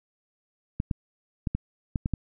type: clicks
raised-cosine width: 5 ms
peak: -14 dBFS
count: 7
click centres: 0.801 / 0.912 / 1.472 / 1.55 / 1.958 / 2.059 / 2.137 s
effects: none